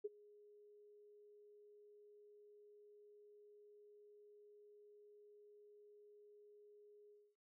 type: tone with ADSR envelope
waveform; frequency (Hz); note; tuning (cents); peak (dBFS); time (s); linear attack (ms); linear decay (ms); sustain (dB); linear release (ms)
sine; 415.3; G#4; 0; -38; 0.04-7.36; 13; 27; -24; 250
effects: none